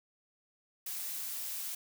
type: noise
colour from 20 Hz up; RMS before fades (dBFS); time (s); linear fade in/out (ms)
blue; -39; 0.86-1.75; 5
effects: none